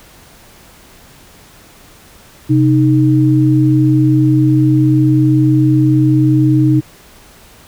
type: tone pair together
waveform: sine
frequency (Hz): 130.16 / 309.4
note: C3 / D#4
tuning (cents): -9 / -10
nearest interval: octave + minor third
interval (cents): 1499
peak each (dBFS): -10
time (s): 2.49-6.81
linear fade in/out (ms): 20
effects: pink hiss -42 dBFS RMS until 7.67 s